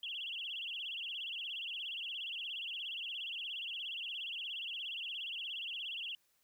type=tone with vibrato; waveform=sine; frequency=3022 Hz; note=F#7; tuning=36 cents sharp; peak=-39 dBFS; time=0.03-6.15 s; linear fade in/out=2 ms; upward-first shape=sine; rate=17 Hz; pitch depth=200 cents each way; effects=white hiss -75 dBFS RMS until 6.43 s

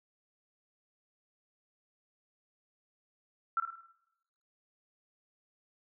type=tone with echo; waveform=sine; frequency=1344 Hz; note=E6; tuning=33 cents sharp; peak=-26 dBFS; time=3.57-3.6 s; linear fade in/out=2 ms; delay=52 ms; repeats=6; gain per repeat=-6 dB; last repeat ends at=3.912 s; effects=noise-tail reverb RT60 0.9 s tail -18 dB re dry

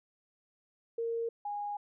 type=tone pair in turn; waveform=sine; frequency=461.6 / 822.5 Hz; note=A#4 / G#5; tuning=-17 / -17 cents; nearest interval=minor seventh; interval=1000 cents; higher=second; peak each=-31 / -34 dBFS; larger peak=first; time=0.98-1.29 / 1.45-1.77 s; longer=second; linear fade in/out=5 ms; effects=none

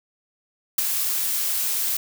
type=noise with ADSR envelope; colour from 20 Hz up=blue; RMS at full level=-17 dBFS; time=0.78-1.97 s; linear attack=5 ms; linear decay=15 ms; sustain=-7 dB; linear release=4 ms; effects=none

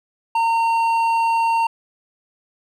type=tone with hard clipping; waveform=triangle; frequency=915 Hz; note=A#5; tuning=32 cents flat; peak=-17 dBFS; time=0.35-1.67 s; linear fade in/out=5 ms; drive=10 dB; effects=none

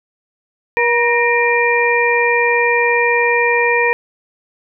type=harmonic tone with a mistuned harmonic; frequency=476.8 Hz; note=A#4; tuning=39 cents sharp; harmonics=1 / 2 / 4 / 5; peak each=-16 / -18 / -17 / -17 dBFS; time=0.77-3.93 s; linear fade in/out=0 ms; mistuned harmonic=4; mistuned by=-52 cents; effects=none

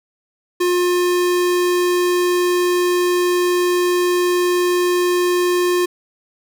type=tone; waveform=square; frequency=356.1 Hz; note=F4; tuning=34 cents sharp; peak=-15 dBFS; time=0.6-5.86 s; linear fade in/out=10 ms; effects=none

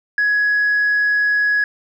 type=tone; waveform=sine; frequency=1675 Hz; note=G#6; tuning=14 cents sharp; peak=-12 dBFS; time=0.18-1.64 s; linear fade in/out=2 ms; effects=tanh soft clip ceiling -11 dBFS + 9-bit

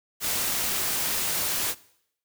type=noise; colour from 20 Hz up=white; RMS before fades=-27 dBFS; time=0.2-1.75 s; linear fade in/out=50 ms; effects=noise-tail reverb RT60 0.7 s tail -20 dB re dry

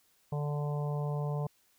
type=harmonic tone; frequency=146.83 Hz; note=D3; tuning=in tune; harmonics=1 / 3 / 4 / 5 / 6 / 7; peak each=-31 / -41 / -43 / -45 / -47 / -48 dBFS; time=0.32-1.47 s; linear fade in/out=5 ms; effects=white hiss -69 dBFS RMS until 1.78 s

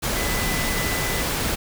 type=tone in noise; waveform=sine; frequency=2000 Hz; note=B6; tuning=21 cents sharp; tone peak=-30 dBFS; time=0.15-1.23 s; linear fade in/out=20 ms; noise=pink; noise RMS=-24 dBFS; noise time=0.02-1.56 s; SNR=-9 dB; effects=none

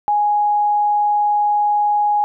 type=tone; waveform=sine; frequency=830.6 Hz; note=G#5; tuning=in tune; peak=-13 dBFS; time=0.08-2.24 s; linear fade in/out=0 ms; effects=none

